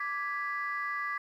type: chord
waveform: sine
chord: G# diminished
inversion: second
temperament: equal with one note detuned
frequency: 1170.6 / 1661.2 / 1975.5 Hz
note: D6 / G#6 / B6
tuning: -6 / 0 / 0 cents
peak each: -34 / -37 / -35 dBFS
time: 0-1.18 s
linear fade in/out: 5 ms
effects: tanh soft clip ceiling -24 dBFS + 11-bit